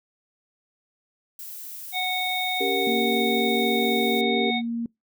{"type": "noise", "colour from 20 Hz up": "violet", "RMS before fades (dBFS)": -38, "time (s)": [1.39, 4.21], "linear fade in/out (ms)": 2}
{"type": "harmonic tone", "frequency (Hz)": 739, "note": "F#5", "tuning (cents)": -2, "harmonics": [1, 3, 5], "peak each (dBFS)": [-28, -28, -28], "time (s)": [1.92, 4.62], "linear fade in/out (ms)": 50}
{"type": "chord", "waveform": "sine", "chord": "G diminished", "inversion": "second", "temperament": "equal", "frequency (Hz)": [277.2, 392, 466.2], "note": ["Db4", "G4", "Bb4"], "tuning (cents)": [0, 0, 0], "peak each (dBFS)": [-31, -26, -28], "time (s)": [2.6, 4.51], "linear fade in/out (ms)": 10}
{"type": "tone", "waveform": "sine", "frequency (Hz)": 233.1, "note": "A#3", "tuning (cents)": 0, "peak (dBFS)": -25, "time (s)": [2.87, 4.86], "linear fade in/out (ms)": 2}
{"effects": ["noise-tail reverb RT60 0.2 s tail -26 dB re dry"]}